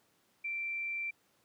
sine tone, 2349 Hz, D7, in tune, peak -34 dBFS, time 0.44-1.11 s, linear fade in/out 10 ms, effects pink hiss -71 dBFS RMS until 1.44 s + high-pass 150 Hz 12 dB/octave

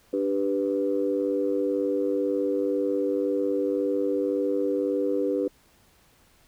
sine chord, G major, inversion second, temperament equal, 293.7 / 392 / 493.9 Hz, D4 / G4 / B4, 0 / 0 / 0 cents, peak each -27 / -27 / -26 dBFS, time 0.13-5.48 s, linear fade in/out 5 ms, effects tanh soft clip ceiling -13 dBFS + pink hiss -60 dBFS RMS until 6.47 s

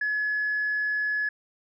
sine tone, 1700 Hz, G#6, 40 cents sharp, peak -23 dBFS, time 0.01-1.29 s, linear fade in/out 5 ms, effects tanh soft clip ceiling -20 dBFS

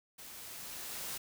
white noise with level ramp, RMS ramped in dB -50 to -40 dBFS, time 0.18-1.18 s, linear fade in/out 10 ms, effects none

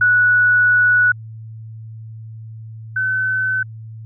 sine tone pair in turn, 1472 / 1519.5 Hz, F#6 / F#6, -9 / +46 cents, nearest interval minor second, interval 55 cents, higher second, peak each -10 / -16 dBFS, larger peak first, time 0.01-1.12 / 2.96-3.63 s, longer first, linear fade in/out 5 ms, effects added 111 Hz sine -31 dBFS peak until 4.05 s

